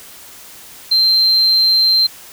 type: tone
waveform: sine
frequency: 4137 Hz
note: C8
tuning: 20 cents flat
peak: -8 dBFS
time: 0.91-2.07 s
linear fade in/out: 10 ms
effects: tanh soft clip ceiling -6 dBFS + white hiss -38 dBFS RMS until 2.32 s